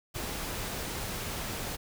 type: noise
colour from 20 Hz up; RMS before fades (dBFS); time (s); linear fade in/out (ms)
pink; -36; 0.14-1.77; 20
effects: none